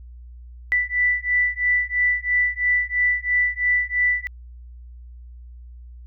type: beating tone pair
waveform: sine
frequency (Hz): 1975.5 / 1978.5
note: B6 / B6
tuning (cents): 0 / +3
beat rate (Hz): 3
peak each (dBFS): -21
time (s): 0.72-4.27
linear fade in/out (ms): 0
effects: added 60 Hz sine -38 dBFS peak until 6.06 s